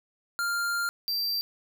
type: tone pair in turn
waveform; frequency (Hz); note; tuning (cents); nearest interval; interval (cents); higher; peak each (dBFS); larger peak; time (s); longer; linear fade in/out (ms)
square; 1396.9 / 4699; F6 / D8; 0 / 0; octave + major sixth; 2100; second; -27; neither; 0.39-0.89 / 1.08-1.41; first; 0
effects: none